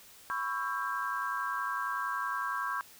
sine chord, C# half-diminished seventh, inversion third, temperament just, 997.9 / 1108.7 / 1330.5 / 1596.6 Hz, B5 / C#6 / E6 / G6, +18 / 0 / +16 / +31 cents, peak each -38 / -35 / -39 / -36 dBFS, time 0.3-2.81 s, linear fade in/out 0 ms, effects white hiss -55 dBFS RMS until 2.99 s

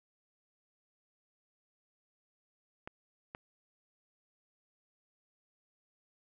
clicks, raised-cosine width 0.5 ms, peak -27 dBFS, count 2, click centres 2.875 / 3.349 s, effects none

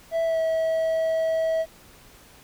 triangle tone with pitch glide, 659.3 to 646.9 Hz, E5 to E5, 0 to -33 cents, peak -19 dBFS, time 0.11-1.66 s, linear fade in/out 50 ms, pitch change -33 cents, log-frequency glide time 0.24-0.39 s, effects pink hiss -51 dBFS RMS until 2.43 s

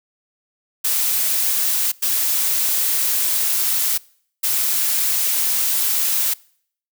blue noise bursts at uneven times, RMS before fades -19 dBFS, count 3, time 0.84-1.92 / 2.02-3.98 / 4.43-6.34 s, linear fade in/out 10 ms, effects noise-tail reverb RT60 0.6 s tail -24 dB re dry

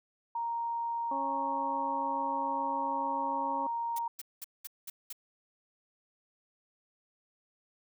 sine tone, 932.3 Hz, A#5, in tune, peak -31 dBFS, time 0.35-4.08 s, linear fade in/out 5 ms
harmonic tone, 275.1 Hz, C#4, 13 cents flat, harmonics 1 / 2 / 3 / 4, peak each -40 / -40 / -40 / -40 dBFS, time 1.11-3.67 s, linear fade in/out 5 ms
blue noise bursts, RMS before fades -41 dBFS, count 6, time 3.96-5.128 s, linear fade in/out 5 ms, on 28 ms, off 200 ms
effects none

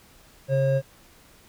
triangle tone pair together, 136.33 / 540 Hz, C#3 / C#5, -28 / -45 cents, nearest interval 2 octaves, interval 2383 cents, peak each -20 dBFS, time 0.48-0.82 s, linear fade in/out 50 ms, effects pink hiss -54 dBFS RMS until 1.48 s

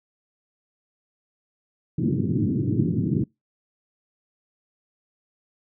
pink band-pass noise, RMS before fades -23 dBFS, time 1.98-3.24 s, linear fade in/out 5 ms, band 100 to 350 Hz, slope 48 dB/octave, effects noise-tail reverb RT60 0.2 s tail -26 dB re dry

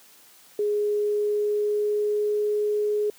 sine tone with pitch glide, 416 to 418.9 Hz, G#4 to G#4, +3 to +15 cents, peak -21 dBFS, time 0.59-3.1 s, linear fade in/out 2 ms, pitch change +12 cents, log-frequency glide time 0.88-2.45 s, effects white hiss -53 dBFS RMS until 3.18 s + high-pass 150 Hz 12 dB/octave

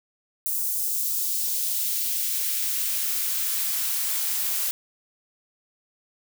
blue noise with high-pass filter sweep, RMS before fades -26 dBFS, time 0.46-4.71 s, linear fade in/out 0 ms, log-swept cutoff 8200 to 420 Hz, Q 0.82, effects none

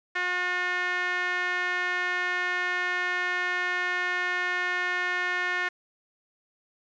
sawtooth tone with band-pass filter, 360 Hz, F#4, 47 cents flat, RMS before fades -28 dBFS, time 0.15-5.69 s, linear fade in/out 10 ms, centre 1800 Hz, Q 3.6, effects resampled to 16000 Hz + 9-bit

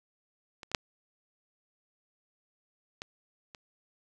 clicks, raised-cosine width 0.2 ms, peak -26 / -26 / -6 / -21 / -28 dBFS, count 5, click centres 0.632 / 0.716 / 0.748 / 3.019 / 3.548 s, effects none

